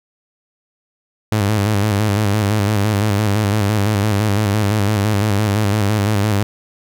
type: tone with vibrato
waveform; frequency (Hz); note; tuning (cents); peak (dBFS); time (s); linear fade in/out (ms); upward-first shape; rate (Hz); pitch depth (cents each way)
sawtooth; 103.83; G#2; 0; -10; 1.32-6.43; 0; square; 5.9; 64
effects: none